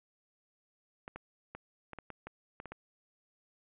clicks, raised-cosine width 0.5 ms, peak -28 dBFS, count 10, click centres 1.079 / 1.16 / 1.55 / 1.933 / 1.987 / 2.103 / 2.27 / 2.601 / 2.657 / 2.72 s, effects resampled to 8000 Hz + 11-bit

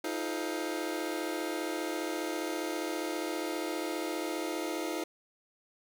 sawtooth chord, F dominant seventh, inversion third, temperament just, 314.3 / 349.2 / 436.5 / 523.8 Hz, Eb4 / F4 / A4 / C5, +18 / 0 / -14 / +2 cents, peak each -32 / -33 / -37 / -37 dBFS, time 0.04-5.04 s, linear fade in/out 5 ms, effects none

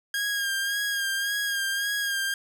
sawtooth tone with vibrato, 1622 Hz, G#6, 41 cents flat, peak -22 dBFS, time 0.14-2.34 s, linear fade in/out 2 ms, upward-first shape sine, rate 1.8 Hz, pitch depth 35 cents each way, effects none

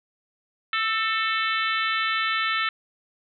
harmonic tone with a mistuned harmonic, 440 Hz, A4, in tune, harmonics 3 / 4 / 5 / 6 / 7 / 8 / 9, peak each -26 / -28 / -30 / -32 / -33 / -34 / -35 dBFS, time 0.73-2.69 s, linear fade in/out 2 ms, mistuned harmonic 4, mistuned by +33 cents, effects none

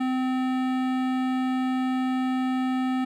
sine tone with hard clipping, 257.6 Hz, C4, 27 cents flat, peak -25 dBFS, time 0-3.05 s, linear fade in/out 10 ms, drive 17 dB, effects none

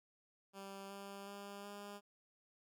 10% pulse tone with pitch steps, 196 / 198.39 / 200.8 / 203.3 Hz, G3 / G3 / G3 / G#3, 0 / +21 / +42 / -37 cents, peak -40 dBFS, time 0.53-2.01 s, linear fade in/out 50 ms, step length 370 ms, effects none

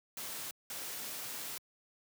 white noise bursts at uneven times, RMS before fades -42 dBFS, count 2, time 0.17-0.51 / 0.7-1.58 s, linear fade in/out 2 ms, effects high-pass 100 Hz 12 dB/octave

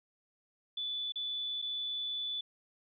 sine tone with dropouts, 3475 Hz, A7, 22 cents flat, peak -34 dBFS, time 0.77-2.41 s, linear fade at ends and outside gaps 5 ms, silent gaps 1.122-1.157 / 1.618-1.623 s, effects none

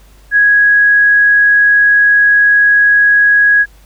sine tone, 1661.2 Hz, G#6, in tune, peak -5 dBFS, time 0.31-3.66 s, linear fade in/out 50 ms, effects added 50 Hz sine -40 dBFS peak until 3.85 s + pink hiss -48 dBFS RMS until 3.85 s

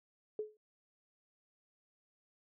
sine tone with exponential decay, 427.3 Hz, G#4, 49 cents sharp, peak -32 dBFS, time 0.39-0.57 s, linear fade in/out 2 ms, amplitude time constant 38 ms, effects none

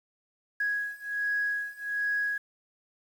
sine beating tone pair, 1661.2 / 1662.5 Hz, G#6 / G#6, 0 / +1 cents, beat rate 1.3 Hz, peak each -31 / -30 dBFS, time 0.6-2.38 s, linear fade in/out 5 ms, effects tanh soft clip ceiling -20 dBFS + 9-bit

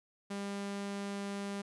sawtooth tone, 200.1 Hz, G3, 36 cents sharp, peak -33 dBFS, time 0.3-1.62 s, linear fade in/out 10 ms, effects resampled to 24000 Hz

